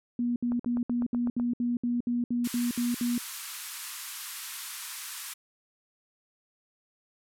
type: tone bursts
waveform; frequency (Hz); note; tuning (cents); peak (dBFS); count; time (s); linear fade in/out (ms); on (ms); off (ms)
sine; 240.8; B3; -44; -25; 13; 0.19-3.18; 2; 170; 65
type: click train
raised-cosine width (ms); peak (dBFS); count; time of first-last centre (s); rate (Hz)
1; -26; 8; 0.52-1.398; 7.97
type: band-pass noise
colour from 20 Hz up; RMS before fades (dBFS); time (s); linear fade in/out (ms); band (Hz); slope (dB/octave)
white; -40; 2.44-5.34; 10; 970 to 14000; 48
effects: none